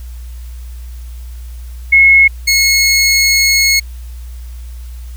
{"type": "tone pair in turn", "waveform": ["sine", "20% pulse"], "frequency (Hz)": [2176, 2176], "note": ["C#7", "C#7"], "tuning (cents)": [-33, -33], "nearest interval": "unison", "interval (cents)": 0, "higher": "neither", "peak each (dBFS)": -3, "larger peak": "neither", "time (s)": [[1.92, 2.28], [2.47, 3.8]], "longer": "second", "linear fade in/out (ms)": 10, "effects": ["added 60 Hz sine -25 dBFS peak until 5.16 s", "white hiss -45 dBFS RMS until 5.16 s"]}